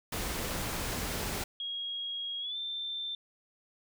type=noise; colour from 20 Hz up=pink; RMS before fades=-35 dBFS; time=0.12-1.44 s; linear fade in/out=5 ms
type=tone with pitch glide; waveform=sine; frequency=3286 to 3563 Hz; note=G#7 to A7; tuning=-19 to +21 cents; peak=-34 dBFS; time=1.6-3.15 s; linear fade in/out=2 ms; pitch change=+140 cents; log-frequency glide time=2.4-2.57 s
effects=none